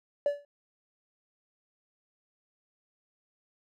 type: tone with exponential decay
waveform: triangle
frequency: 576 Hz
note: D5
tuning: 34 cents flat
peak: -17 dBFS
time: 0.26-0.45 s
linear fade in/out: 2 ms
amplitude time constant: 40 ms
effects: tanh soft clip ceiling -19 dBFS